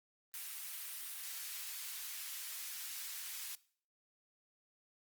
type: high-pass noise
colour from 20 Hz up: white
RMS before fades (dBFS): -45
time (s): 0.34-3.55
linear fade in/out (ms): 0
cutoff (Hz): 1600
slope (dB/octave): 12
effects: noise-tail reverb RT60 0.5 s tail -20 dB re dry + Opus 32 kbps